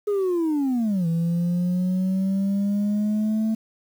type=linear two-way sweep; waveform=sine; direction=down then up; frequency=420 to 164.81 to 221.6 Hz; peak=-17 dBFS; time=0.07-3.55 s; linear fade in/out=10 ms; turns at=1.07 s; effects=tanh soft clip ceiling -19 dBFS + 8-bit